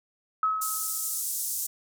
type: tone with exponential decay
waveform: sine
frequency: 1284 Hz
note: E6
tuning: 46 cents flat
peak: -20 dBFS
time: 0.43-1.22 s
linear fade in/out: 2 ms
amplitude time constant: 170 ms
type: band-pass noise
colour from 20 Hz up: pink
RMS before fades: -31 dBFS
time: 0.61-1.67 s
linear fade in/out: 10 ms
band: 6900 to 16000 Hz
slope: 24 dB/octave
effects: none